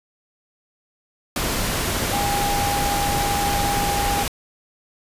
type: tone in noise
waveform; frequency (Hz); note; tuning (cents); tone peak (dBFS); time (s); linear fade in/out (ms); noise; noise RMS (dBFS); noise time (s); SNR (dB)
sine; 810; G#5; -43; -22; 2.13-4.23; 2; pink; -23; 1.36-4.28; -2
effects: resampled to 32000 Hz